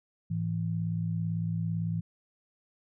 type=tone pair together; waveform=sine; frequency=107.89 / 165.8 Hz; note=A2 / E3; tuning=-34 / +10 cents; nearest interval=perfect fifth; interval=744 cents; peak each=-32 / -30 dBFS; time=0.3-2.01 s; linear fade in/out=10 ms; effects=none